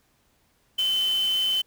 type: tone in noise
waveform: sine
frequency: 3054 Hz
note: G7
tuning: 46 cents flat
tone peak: -21 dBFS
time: 0.78-1.62 s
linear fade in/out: 10 ms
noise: white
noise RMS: -39 dBFS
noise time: 0.78-1.62 s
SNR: +15 dB
effects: pink hiss -66 dBFS RMS until 1.66 s